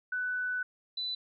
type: tone pair in turn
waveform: sine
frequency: 1494 / 3989 Hz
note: F#6 / B7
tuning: +16 / +17 cents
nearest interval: octave + perfect fourth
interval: 1701 cents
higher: second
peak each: -30 / -32 dBFS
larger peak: first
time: 0.12-0.63 / 0.97-1.15 s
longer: first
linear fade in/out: 5 ms
effects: none